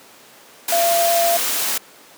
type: tone in noise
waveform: sine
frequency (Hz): 682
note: F5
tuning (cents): -41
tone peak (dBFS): -15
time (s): 0.72-1.37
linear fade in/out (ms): 5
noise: white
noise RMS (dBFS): -21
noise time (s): 0.68-1.78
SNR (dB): +3
effects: pink hiss -45 dBFS RMS until 2.17 s + high-pass 300 Hz 12 dB/octave